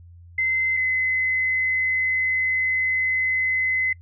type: tone pair in turn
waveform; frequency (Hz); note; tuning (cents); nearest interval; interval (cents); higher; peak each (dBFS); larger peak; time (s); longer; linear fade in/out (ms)
sine; 2064 / 2040; C7 / C7; -24 / -44; unison; 20; first; -19; neither; 0.38-0.77 / 0.77-3.93; second; 5
effects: noise-tail reverb RT60 0.1 s tail -25 dB re dry + added 86 Hz sine -43 dBFS peak until 4.01 s